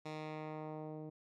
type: tone with low-pass filter sweep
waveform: 10% pulse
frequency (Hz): 154.8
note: D#3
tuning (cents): -9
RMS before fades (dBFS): -45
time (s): 0.05-1.1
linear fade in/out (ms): 10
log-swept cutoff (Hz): 5500 to 390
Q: 0.82
effects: none